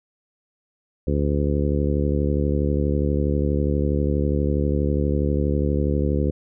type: harmonic tone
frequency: 72.3 Hz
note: D2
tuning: 27 cents flat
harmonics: 1 / 2 / 3 / 4 / 5 / 6 / 7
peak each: -22 / -25 / -27 / -28 / -29 / -30 / -30 dBFS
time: 1.07-6.31 s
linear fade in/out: 5 ms
effects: none